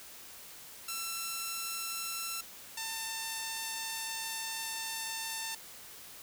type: tone pair in turn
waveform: 5% pulse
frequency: 1344 / 897 Hz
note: E6 / A5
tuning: +33 / +33 cents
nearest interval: perfect fifth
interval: 700 cents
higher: first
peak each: -24 dBFS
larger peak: neither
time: 0.88-2.41 / 2.77-5.55 s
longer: second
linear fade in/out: 5 ms
effects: white hiss -50 dBFS RMS until 6.22 s